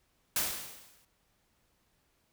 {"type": "noise with exponential decay", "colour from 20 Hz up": "white", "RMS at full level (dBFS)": -28, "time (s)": [0.36, 1.05], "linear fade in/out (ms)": 2, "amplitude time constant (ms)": 150, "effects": ["pink hiss -73 dBFS RMS until 2.32 s"]}